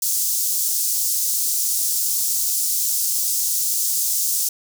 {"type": "high-pass noise", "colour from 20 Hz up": "pink", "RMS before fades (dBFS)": -21, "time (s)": [0.02, 4.49], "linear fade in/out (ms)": 5, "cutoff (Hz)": 5900, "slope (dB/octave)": 24, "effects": []}